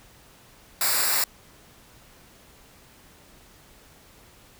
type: noise with comb filter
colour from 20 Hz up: white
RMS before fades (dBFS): -23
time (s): 0.81-1.24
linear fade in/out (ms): 2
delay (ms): 0.32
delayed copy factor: -0.75
effects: pink hiss -53 dBFS RMS until 4.59 s